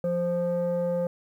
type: tone pair together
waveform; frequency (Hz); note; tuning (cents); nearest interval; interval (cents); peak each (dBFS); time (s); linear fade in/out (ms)
sine; 174.63 / 523.3; F3 / C5; 0 / 0; octave + perfect fifth; 1900; -27 / -23; 0.04-1.07; 2
effects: tanh soft clip ceiling -21 dBFS + 10-bit